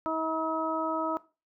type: harmonic tone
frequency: 320.1 Hz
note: D#4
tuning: 49 cents sharp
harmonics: 1 / 2 / 3 / 4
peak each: -33 / -33 / -33 / -33 dBFS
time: 0.06-1.17 s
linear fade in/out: 0 ms
effects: noise-tail reverb RT60 0.3 s tail -18 dB re dry